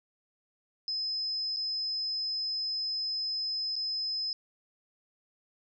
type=tone with dropouts; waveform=sine; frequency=5100 Hz; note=D#8; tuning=42 cents sharp; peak=-30 dBFS; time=0.88-4.33 s; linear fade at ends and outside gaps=1 ms; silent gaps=1.563-1.569 / 3.756-3.763 s; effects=none